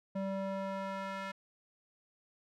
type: tone with band-pass filter sweep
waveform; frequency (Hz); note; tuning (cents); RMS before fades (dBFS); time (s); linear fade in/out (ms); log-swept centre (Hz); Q
square; 193.9; G3; -19; -38; 0.15-1.32; 10; 430 to 1600; 1.1
effects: none